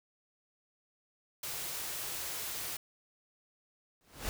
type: band-stop noise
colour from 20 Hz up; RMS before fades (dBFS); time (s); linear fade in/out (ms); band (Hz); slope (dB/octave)
white; -39; 1.43-2.77; 5; 200 to 280; 96
type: noise with exponential growth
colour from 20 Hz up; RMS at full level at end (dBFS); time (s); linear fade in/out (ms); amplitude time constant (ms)
pink; -34; 4.01-4.29; 0; 60
effects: none